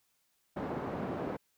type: band-pass noise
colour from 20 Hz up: pink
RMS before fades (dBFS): -37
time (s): 0.56-1.37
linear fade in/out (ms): 10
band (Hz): 170 to 900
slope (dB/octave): 12
effects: white hiss -75 dBFS RMS until 1.57 s